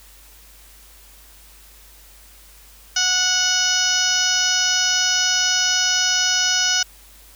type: harmonic tone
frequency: 736 Hz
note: F#5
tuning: 9 cents flat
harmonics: 1 / 2 / 3 / 4 / 5 / 6 / 7 / 8 / 9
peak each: -33 / -23 / -32 / -23 / -30 / -29 / -22 / -22 / -29 dBFS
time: 2.96-6.83 s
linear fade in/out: 5 ms
effects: added 50 Hz sine -48 dBFS peak until 7.35 s + white hiss -48 dBFS RMS until 7.35 s